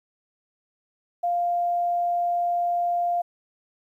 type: tone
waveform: sine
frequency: 698.5 Hz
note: F5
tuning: in tune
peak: -21 dBFS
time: 1.23-3.22 s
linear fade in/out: 10 ms
effects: 10-bit